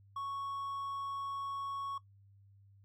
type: tone with hard clipping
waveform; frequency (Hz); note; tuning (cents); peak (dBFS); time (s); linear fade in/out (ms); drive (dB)
triangle; 1108; C#6; -1; -38; 0.16-1.98; 5; 6
effects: noise-tail reverb RT60 0.1 s tail -18 dB re dry + added 99 Hz sine -59 dBFS peak until 2.84 s